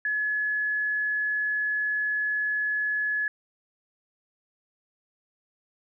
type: tone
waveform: sine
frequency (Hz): 1702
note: G#6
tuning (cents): +42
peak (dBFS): -24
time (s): 0.05-3.28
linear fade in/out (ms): 2
effects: none